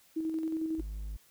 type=tone with tremolo; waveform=sine; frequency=320 Hz; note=D#4; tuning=49 cents sharp; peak=-29 dBFS; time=0.16-0.81 s; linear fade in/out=10 ms; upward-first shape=square; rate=11 Hz; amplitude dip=35%
type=tone; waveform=triangle; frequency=51.91 Hz; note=G#1; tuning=in tune; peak=-34 dBFS; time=0.78-1.17 s; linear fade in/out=10 ms
effects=white hiss -63 dBFS RMS until 1.3 s